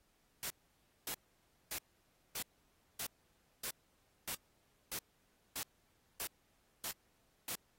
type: noise bursts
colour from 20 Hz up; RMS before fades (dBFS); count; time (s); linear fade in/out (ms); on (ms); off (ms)
white; -41; 12; 0.43-7.552; 0; 71; 570
effects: pink hiss -75 dBFS RMS until 7.78 s + AAC 48 kbps